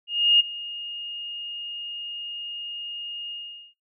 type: tone with ADSR envelope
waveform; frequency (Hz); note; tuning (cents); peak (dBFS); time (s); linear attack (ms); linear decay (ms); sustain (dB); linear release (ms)
sine; 2845; F7; +31; -13; 0.07-3.74; 330; 12; -19; 430
effects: noise-tail reverb RT60 0.2 s tail -17 dB re dry